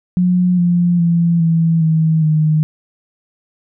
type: tone with pitch steps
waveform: sine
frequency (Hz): 180 / 174.67 / 169.51 / 164.49 / 159.62 / 154.9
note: F#3 / F3 / E3 / E3 / D#3 / D#3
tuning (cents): -47 / +1 / +49 / -3 / +45 / -7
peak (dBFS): -10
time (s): 0.17-2.63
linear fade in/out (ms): 0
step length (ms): 410
effects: none